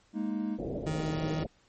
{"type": "chord", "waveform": "triangle", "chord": "Ab suspended second", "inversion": "none", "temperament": "equal", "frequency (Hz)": [207.7, 233.1, 311.1], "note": ["Ab3", "Bb3", "Eb4"], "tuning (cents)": [0, 0, 0], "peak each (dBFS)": [-31, -33, -33], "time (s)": [0.13, 0.59], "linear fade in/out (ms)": 50}
{"type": "low-pass noise", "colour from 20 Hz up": "white", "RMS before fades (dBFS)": -36, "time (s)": [0.58, 1.47], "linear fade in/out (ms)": 10, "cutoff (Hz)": 610, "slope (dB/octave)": 48}
{"type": "tone", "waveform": "30% pulse", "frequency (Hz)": 156.9, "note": "D#3", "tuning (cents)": 15, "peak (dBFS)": -28, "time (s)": [0.86, 1.44], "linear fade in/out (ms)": 10}
{"effects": ["pink hiss -66 dBFS RMS until 1.68 s", "MP3 32 kbps"]}